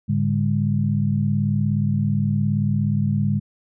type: tone cluster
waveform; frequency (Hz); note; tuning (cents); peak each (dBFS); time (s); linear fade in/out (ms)
sine; 106.5 / 145.5 / 202.9; G#2 / D3 / G#3; +44 / -16 / -40; -22; 0.08-3.4; 20
effects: none